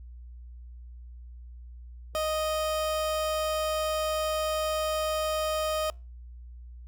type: tone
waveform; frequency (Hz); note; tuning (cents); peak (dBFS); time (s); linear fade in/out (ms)
30% pulse; 622.3; D#5; 0; -24; 2.15-5.9; 0
effects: added 60 Hz sine -42 dBFS peak until 6.87 s + Opus 48 kbps